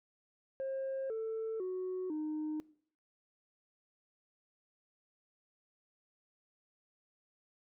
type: tone with pitch steps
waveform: sine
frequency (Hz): 535 / 444.7 / 369.7 / 307.3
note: C5 / A4 / F#4 / D#4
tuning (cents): +38 / +18 / -1 / -21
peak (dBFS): -33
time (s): 0.6-2.6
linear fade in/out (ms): 0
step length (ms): 500
effects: noise-tail reverb RT60 0.6 s tail -22 dB re dry + tanh soft clip ceiling -33 dBFS